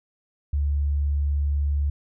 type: tone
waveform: sine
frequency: 71.9 Hz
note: D2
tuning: 36 cents flat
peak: -20 dBFS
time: 0.53-1.9 s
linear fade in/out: 5 ms
effects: none